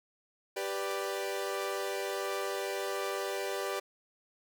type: chord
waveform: sawtooth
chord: G major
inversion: none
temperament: equal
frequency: 392 / 493.9 / 587.3 Hz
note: G4 / B4 / D5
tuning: 0 / 0 / 0 cents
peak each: -32 / -35 / -34 dBFS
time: 0.56-3.8 s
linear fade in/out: 10 ms
effects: none